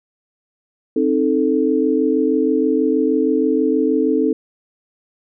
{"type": "chord", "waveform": "sine", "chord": "A diminished", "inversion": "first", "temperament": "equal with one note detuned", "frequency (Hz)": [264.8, 311.1, 440], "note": ["C4", "Eb4", "A4"], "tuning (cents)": [21, 0, 0], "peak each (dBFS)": -18, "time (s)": [0.96, 4.33], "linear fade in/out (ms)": 5, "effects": []}